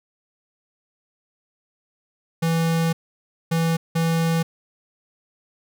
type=tone bursts at uneven times; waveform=square; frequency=164.81 Hz; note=E3; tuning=in tune; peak=-19 dBFS; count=3; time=2.42-2.93 / 3.51-3.77 / 3.95-4.43 s; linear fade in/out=10 ms; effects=none